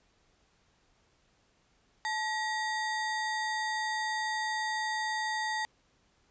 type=ring-modulated tone; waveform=square; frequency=1387 Hz; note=F6; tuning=12 cents flat; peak=-28 dBFS; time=2.05-5.65 s; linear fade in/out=0 ms; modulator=518 Hz; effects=pink hiss -69 dBFS RMS until 6.3 s + resampled to 16000 Hz